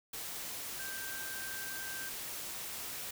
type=tone in noise; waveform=sine; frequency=1568 Hz; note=G6; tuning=in tune; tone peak=-43 dBFS; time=0.79-2.09 s; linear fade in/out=5 ms; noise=white; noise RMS=-42 dBFS; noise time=0.13-3.11 s; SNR=-4 dB; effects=none